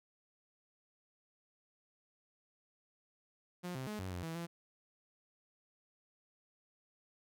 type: tone with pitch steps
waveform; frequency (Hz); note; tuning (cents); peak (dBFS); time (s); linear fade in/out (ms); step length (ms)
sawtooth; 178.3 / 130.8 / 211.7 / 93.9 / 89 / 163.4 / 169.7; F3 / C3 / G#3 / F#2 / F2 / E3 / F3; +36 / 0 / +33 / +26 / +33 / -15 / -49; -36; 3.63-4.47; 20; 120
effects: none